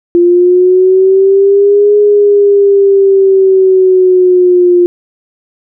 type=linear two-way sweep; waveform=sine; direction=up then down; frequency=345.9 to 415.3 to 351.4 Hz; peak=-3 dBFS; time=0.15-4.86 s; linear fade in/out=0 ms; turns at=1.97 s; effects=none